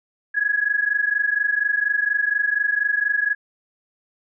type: tone pair together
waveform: sine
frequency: 1661.2 / 1685.4 Hz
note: G#6 / G#6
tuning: 0 / +25 cents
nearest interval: unison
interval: 25 cents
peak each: -21 dBFS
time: 0.34-3.35 s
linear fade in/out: 20 ms
effects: none